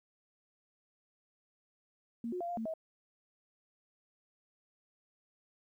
sine tone with pitch steps, 232.9 / 361.3 / 688 / 700 / 224.7 / 641 Hz, A#3 / F#4 / F5 / F5 / A3 / E5, -1 / -41 / -26 / +4 / +37 / -49 cents, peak -35 dBFS, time 2.24-2.738 s, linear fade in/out 2 ms, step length 83 ms, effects 12-bit

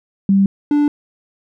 sine / triangle tone pair in turn, 196 / 293 Hz, G3 / D4, 0 / -4 cents, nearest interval perfect fifth, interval 696 cents, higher second, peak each -9 dBFS, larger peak neither, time 0.29-0.46 / 0.71-0.88 s, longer neither, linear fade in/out 2 ms, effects none

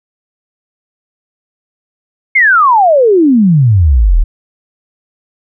sine exponential sweep, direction down, 2200 to 34.4 Hz, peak -4 dBFS, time 2.35-4.24 s, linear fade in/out 10 ms, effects none

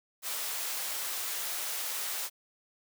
white high-pass noise, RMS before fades -35 dBFS, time 0.22-2.3 s, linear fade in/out 50 ms, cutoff 530 Hz, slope 12 dB/octave, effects none

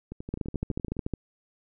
two click trains, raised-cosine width 3 ms, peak -24 / -16 dBFS, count 11 / 12, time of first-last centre 0.12-0.967 / 0.34-1.137 s, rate 11.8 / 13.8 Hz, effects none

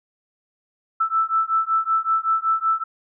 sine beating tone pair, 1318.5 / 1323.8 Hz, E6 / E6, 0 / +7 cents, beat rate 5.3 Hz, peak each -21 dBFS, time 1-2.84 s, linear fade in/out 10 ms, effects none

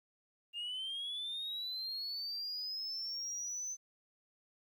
sine linear sweep, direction up, 2794 to 6160 Hz, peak -36 dBFS, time 0.53-3.77 s, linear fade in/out 50 ms, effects tanh soft clip ceiling -36 dBFS + 12-bit

